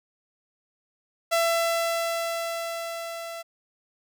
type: tone with level ramp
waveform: sawtooth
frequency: 670 Hz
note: E5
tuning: 28 cents sharp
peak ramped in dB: -16 to -31 dBFS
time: 1.31-3.43 s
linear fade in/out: 20 ms
effects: none